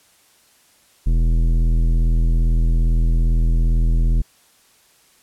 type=tone with tanh clipping; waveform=sine; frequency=41.2 Hz; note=E1; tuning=in tune; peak=-15 dBFS; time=1.06-4.22 s; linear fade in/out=10 ms; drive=13 dB; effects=white hiss -55 dBFS RMS until 5.22 s + low-pass 12000 Hz 12 dB/octave